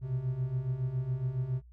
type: beating tone pair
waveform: triangle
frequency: 123.47 / 130.67 Hz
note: B2 / C3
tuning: 0 / -2 cents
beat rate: 7.2 Hz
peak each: -34 / -29 dBFS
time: 0.01-1.62 s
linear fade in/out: 50 ms
effects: added 60 Hz sine -51 dBFS peak until 1.72 s